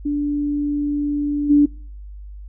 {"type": "tone with level steps", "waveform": "sine", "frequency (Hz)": 290.9, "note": "D4", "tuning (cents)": -16, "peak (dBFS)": [-18, -9], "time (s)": [0.05, 1.66], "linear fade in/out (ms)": 10, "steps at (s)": 1.49, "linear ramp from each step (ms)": 20, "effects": ["noise-tail reverb RT60 0.5 s tail -26 dB re dry", "added 50 Hz sine -33 dBFS peak until 2.48 s"]}